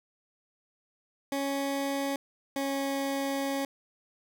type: tone pair in turn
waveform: 20% pulse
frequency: 277.2 / 275.1 Hz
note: C#4 / C#4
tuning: 0 / -13 cents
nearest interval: unison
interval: 13 cents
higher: first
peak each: -24 dBFS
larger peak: neither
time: 1.32-2.16 / 2.56-3.65 s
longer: second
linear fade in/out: 2 ms
effects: none